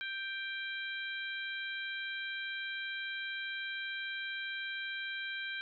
harmonic tone with a mistuned harmonic, 785 Hz, G5, 2 cents sharp, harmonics 2 / 3 / 4 / 5, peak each -39 / -43 / -45 / -47 dBFS, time 0.01-5.61 s, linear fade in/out 0 ms, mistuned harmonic 4, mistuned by +23 cents, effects none

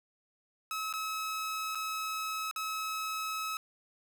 sawtooth tone with dropouts, 1288 Hz, E6, 41 cents flat, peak -30 dBFS, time 0.71-3.57 s, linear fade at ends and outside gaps 1 ms, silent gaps 0.927-0.937 / 1.749-1.754 / 2.512-2.561 s, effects none

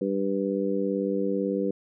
harmonic tone, 98 Hz, G2, in tune, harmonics 2 / 3 / 4 / 5, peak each -29 / -30 / -30 / -29 dBFS, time 0.01-1.71 s, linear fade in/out 5 ms, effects none

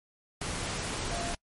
sine tone in noise, 690 Hz, F5, 21 cents flat, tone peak -37 dBFS, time 1.11-1.33 s, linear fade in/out 5 ms, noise pink, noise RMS -34 dBFS, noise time 0.41-1.35 s, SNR -6 dB, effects noise-tail reverb RT60 0.1 s tail -26 dB re dry + MP3 48 kbps

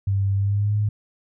sine tone with pitch glide, 98.4 to 104.86 Hz, G2 to G#2, +7 to +17 cents, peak -18 dBFS, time 0.07-0.89 s, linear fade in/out 5 ms, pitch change +110 cents, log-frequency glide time 0.35-0.76 s, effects none

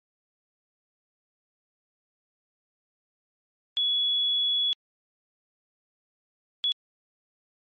sine tone bursts at uneven times, 3385 Hz, G#7, 32 cents sharp, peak -22 dBFS, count 2, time 3.77-4.73 / 6.64-6.72 s, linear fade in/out 0 ms, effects MP3 32 kbps

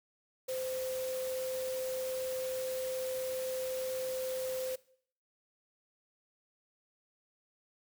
sine tone in noise, 517 Hz, C5, 21 cents flat, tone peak -34 dBFS, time 0.48-4.76 s, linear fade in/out 10 ms, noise white, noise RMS -45 dBFS, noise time 0.48-4.76 s, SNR +8 dB, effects noise-tail reverb RT60 0.6 s tail -20 dB re dry

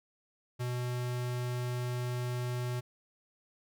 square tone, 123.47 Hz, B2, in tune, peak -33 dBFS, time 0.59-2.81 s, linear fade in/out 20 ms, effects none

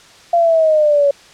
sine exponential sweep, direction down, 692 to 560 Hz, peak -9 dBFS, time 0.33-1.11 s, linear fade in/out 5 ms, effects white hiss -43 dBFS RMS until 1.33 s + low-pass 6000 Hz 12 dB/octave

